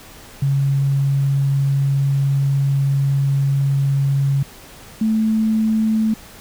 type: tone pair in turn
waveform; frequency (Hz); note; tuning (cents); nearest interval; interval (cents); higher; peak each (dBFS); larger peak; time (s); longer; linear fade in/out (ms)
sine; 138.3 / 219.5; C#3 / A3; -4 / -4; minor sixth; 800; second; -14; neither; 0.42-4.43 / 5.01-6.14; first; 5
effects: pink hiss -41 dBFS RMS until 6.4 s